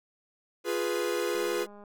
45% pulse chord, F diminished, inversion none, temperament equal, 349.2 / 415.3 / 493.9 Hz, F4 / Ab4 / Cb5, 0 / 0 / 0 cents, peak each -32 dBFS, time 0.64-1.67 s, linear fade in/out 50 ms
click train, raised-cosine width 1 ms, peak -37 dBFS, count 101, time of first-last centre 1.35-1.838 s, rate 205 Hz
effects none

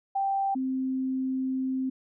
sine tone pair in turn, 784 / 261.6 Hz, G5 / C4, 0 / 0 cents, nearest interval octave + perfect fifth, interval 1900 cents, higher first, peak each -24 / -26 dBFS, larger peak first, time 0.15-0.55 / 0.55-1.9 s, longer second, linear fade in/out 10 ms, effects none

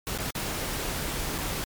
pink noise with dropouts, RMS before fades -31 dBFS, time 0.07-1.64 s, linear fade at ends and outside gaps 0 ms, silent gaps 0.177-0.186 / 0.306-0.352 / 1.381-1.386 s, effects MP3 96 kbps

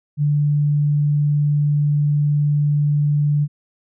sine tone, 146.83 Hz, D3, in tune, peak -14 dBFS, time 0.17-3.48 s, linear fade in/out 50 ms, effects none

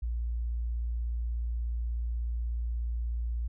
sine tone, 58.27 Hz, A#1, in tune, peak -29 dBFS, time 0.02-3.48 s, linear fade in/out 10 ms, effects none

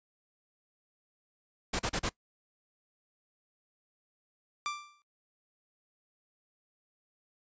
pink noise bursts, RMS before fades -31 dBFS, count 4, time 1.73-2.094 s, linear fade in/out 10 ms, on 64 ms, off 36 ms
sawtooth tone with exponential decay, 1178 Hz, D6, 5 cents sharp, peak -26 dBFS, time 4.66-5.02 s, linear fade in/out 0 ms, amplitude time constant 77 ms
effects noise-tail reverb RT60 0.1 s tail -21 dB re dry + resampled to 16000 Hz

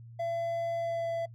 triangle tone with pitch glide, 675 to 669.2 Hz, E5 to E5, +41 to +26 cents, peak -28 dBFS, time 0.19-1.26 s, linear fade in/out 10 ms, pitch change -15 cents, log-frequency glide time 0.77-1.09 s, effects noise-tail reverb RT60 0.1 s tail -23 dB re dry + added 116 Hz sine -46 dBFS peak until 1.34 s

